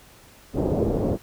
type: low-pass noise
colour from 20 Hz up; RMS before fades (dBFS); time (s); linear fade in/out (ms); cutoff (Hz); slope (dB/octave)
white; -23; 0.53-1.18; 50; 520; 24
effects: pink hiss -51 dBFS RMS until 1.22 s